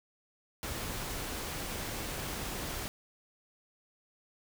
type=noise; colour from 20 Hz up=pink; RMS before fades=-38 dBFS; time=0.63-2.88 s; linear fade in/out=0 ms; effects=none